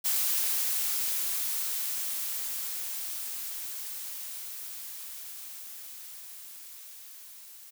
blue noise with level ramp, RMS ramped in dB -27 to -49 dBFS, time 0.04-7.71 s, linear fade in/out 20 ms, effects none

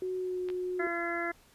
sine tone with pitch glide, 370 to 363.6 Hz, F#4 to F#4, 0 to -30 cents, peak -31 dBFS, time 0.02-0.87 s, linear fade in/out 2 ms, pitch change -30 cents, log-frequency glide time 0.17-0.42 s
clicks, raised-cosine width 0.3 ms, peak -29 dBFS, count 2, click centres 0.487 / 0.501 s
harmonic tone, 341.2 Hz, F4, 40 cents flat, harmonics 1 / 2 / 3 / 4 / 5 / 6, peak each -36 / -37 / -46 / -38 / -37 / -38 dBFS, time 0.79-1.32 s, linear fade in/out 10 ms
effects pink hiss -61 dBFS RMS until 1.54 s + resampled to 32000 Hz

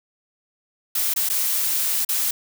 blue noise with dropouts, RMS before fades -22 dBFS, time 0.95-2.31 s, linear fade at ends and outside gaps 5 ms, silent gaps 1.138-1.161 / 1.29-1.298 / 2.049-2.089 s, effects none

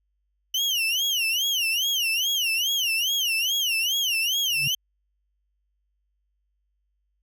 35% pulse tone with vibrato, 2960 Hz, F#7, in tune, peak -20 dBFS, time 0.54-4.75 s, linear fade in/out 5 ms, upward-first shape sine, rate 2.4 Hz, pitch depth 200 cents each way
sine tone with exponential growth, 139.5 Hz, C#3, 11 cents sharp, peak -26 dBFS, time 4.49-4.68 s, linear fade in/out 5 ms, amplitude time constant 40 ms
effects added 50 Hz sine -70 dBFS peak until 7.22 s

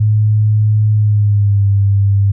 sine tone with pitch glide, 106.8 to 99.65 Hz, G#2 to G2, +49 to +29 cents, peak -8 dBFS, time 0-2.32 s, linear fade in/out 10 ms, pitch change -120 cents, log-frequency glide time 0.92-1.67 s, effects none

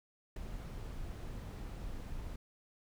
brown noise with ADSR envelope, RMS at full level -37 dBFS, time 0.36-2.36 s, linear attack 6 ms, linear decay 3 ms, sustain -6 dB, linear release 4 ms, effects none

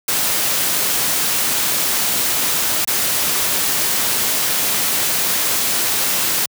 white noise with dropouts, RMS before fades -18 dBFS, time 0.08-6.46 s, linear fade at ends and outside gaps 5 ms, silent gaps 2.85-2.874 s, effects high-pass 100 Hz 12 dB/octave

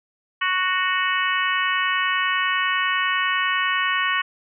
harmonic tone, 370 Hz, F#4, in tune, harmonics 3 / 4 / 5 / 6 / 7 / 8, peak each -24 / -27 / -24 / -29 / -30 / -28 dBFS, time 0.41-4.22 s, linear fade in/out 10 ms, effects none

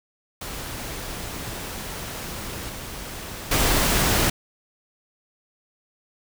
pink noise with level steps, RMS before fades -33 / -35 / -20 dBFS, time 0.41-4.3 s, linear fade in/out 5 ms, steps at 2.69 / 3.51 s, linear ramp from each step 5 ms, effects none

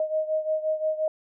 sine beating tone pair, 623 / 628.7 Hz, D#5 / D#5, +2 / +18 cents, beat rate 5.7 Hz, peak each -25 / -29 dBFS, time 0-1.08 s, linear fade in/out 2 ms, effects none

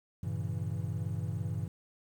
triangle chord, G diminished seventh, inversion none, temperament equal with one note detuned, 98 / 115.8 / 138.59 / 164.81 Hz, G2 / Bb2 / Db3 / Fb3, 0 / -11 / 0 / 0 cents, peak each -34 / -36 / -38 / -37 dBFS, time 0.23-1.68 s, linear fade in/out 5 ms, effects 10-bit

